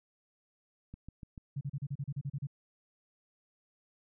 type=click train; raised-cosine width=5 ms; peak=-33 dBFS; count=4; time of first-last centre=0.94-1.378 s; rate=6.85 Hz
type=tone bursts; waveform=sine; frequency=139.9 Hz; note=C#3; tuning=16 cents sharp; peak=-33 dBFS; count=11; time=1.56-2.471 s; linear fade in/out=10 ms; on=51 ms; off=35 ms
effects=none